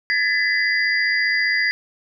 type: tone cluster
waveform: sine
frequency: 1706 / 1801 / 2013 / 4796 Hz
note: G#6 / A6 / B6 / D8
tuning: +46 / +40 / +33 / +36 cents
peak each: -23 / -26 / -19 / -26 dBFS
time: 0.1-1.71 s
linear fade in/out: 0 ms
effects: none